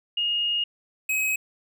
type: tone pair in turn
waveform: sine / square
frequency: 2855 / 2544 Hz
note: F7 / D#7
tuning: +37 / +38 cents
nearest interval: major second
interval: 199 cents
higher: first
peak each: -22 / -23 dBFS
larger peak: first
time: 0.17-0.64 / 1.09-1.36 s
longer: first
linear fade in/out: 5 ms
effects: none